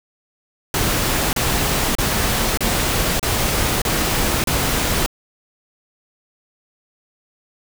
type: noise bursts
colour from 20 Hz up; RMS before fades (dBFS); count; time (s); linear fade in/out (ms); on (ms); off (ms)
pink; -19; 7; 0.74-5.062; 2; 590; 32
effects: none